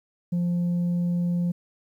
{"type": "tone", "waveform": "sine", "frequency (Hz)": 174.61, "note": "F3", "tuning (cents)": 0, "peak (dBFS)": -19, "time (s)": [0.32, 1.52], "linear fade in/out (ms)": 10, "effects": ["tanh soft clip ceiling -21 dBFS", "10-bit"]}